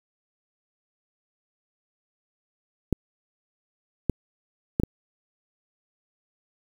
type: clicks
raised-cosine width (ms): 3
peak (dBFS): -8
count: 4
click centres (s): 2.927 / 4.097 / 4.799 / 4.835
effects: 7-bit